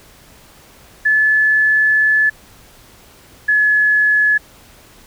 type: tone pair in turn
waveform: sine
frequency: 1728 / 1705.2 Hz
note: A6 / G#6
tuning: -32 / +45 cents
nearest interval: unison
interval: 23 cents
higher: first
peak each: -10 dBFS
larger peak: neither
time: 1.05-2.3 / 3.48-4.38 s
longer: first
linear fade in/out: 10 ms
effects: pink hiss -45 dBFS RMS until 5.06 s